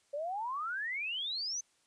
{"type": "exponential sweep", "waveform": "sine", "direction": "up", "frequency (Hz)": [553, 6300], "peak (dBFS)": -34, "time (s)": [0.13, 1.61], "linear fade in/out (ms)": 10, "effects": ["white hiss -71 dBFS RMS until 1.86 s", "resampled to 22050 Hz"]}